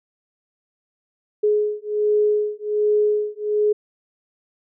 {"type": "beating tone pair", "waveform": "sine", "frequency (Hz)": [419.8, 421.1], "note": ["G#4", "G#4"], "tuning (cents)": [19, 24], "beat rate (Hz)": 1.3, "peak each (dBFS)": -20, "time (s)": [1.43, 3.73], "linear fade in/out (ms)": 10, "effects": []}